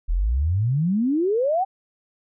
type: exponential sweep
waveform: sine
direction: up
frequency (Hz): 37.92 to 794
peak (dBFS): -18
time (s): 0.08-1.65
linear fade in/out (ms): 20
effects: none